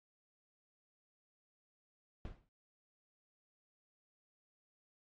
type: noise with exponential decay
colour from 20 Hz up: brown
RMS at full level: -43 dBFS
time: 2.25-2.49 s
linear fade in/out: 1 ms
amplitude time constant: 52 ms
effects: low-pass 4000 Hz 12 dB/octave + AAC 32 kbps